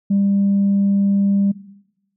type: tone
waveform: sine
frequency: 198.9 Hz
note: G3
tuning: 25 cents sharp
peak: -12 dBFS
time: 0.1-1.52 s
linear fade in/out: 10 ms
effects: noise-tail reverb RT60 0.9 s tail -18 dB re dry + tanh soft clip ceiling -10 dBFS